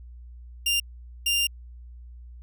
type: tone bursts at uneven times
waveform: sawtooth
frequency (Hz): 2794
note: F7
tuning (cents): 0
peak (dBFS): -18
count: 2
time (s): 0.66-0.8 / 1.26-1.47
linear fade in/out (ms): 5
effects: added 60 Hz sine -41 dBFS peak until 2.42 s